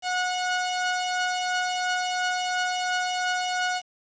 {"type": "tone pair together", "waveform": "sawtooth", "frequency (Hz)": [729, 1460.9], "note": ["F#5", "F#6"], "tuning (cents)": [-26, -22], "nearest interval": "octave", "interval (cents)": 1204, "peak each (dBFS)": [-22, -26], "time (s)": [0.02, 3.82], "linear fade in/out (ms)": 50, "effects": ["resampled to 16000 Hz", "8-bit"]}